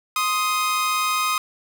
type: tone pair together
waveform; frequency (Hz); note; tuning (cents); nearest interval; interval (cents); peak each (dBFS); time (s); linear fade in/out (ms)
sawtooth; 1046.5 / 1249.4; C6 / D#6; 0 / +7; minor third; 307; -23 / -17; 0.16-1.38; 2
effects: none